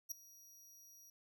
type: tone with ADSR envelope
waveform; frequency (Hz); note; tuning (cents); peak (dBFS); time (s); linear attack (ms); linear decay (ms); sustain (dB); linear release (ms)
sawtooth; 5750; F8; +50; -35; 0.09-1.1; 25; 6; -21; 3
effects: none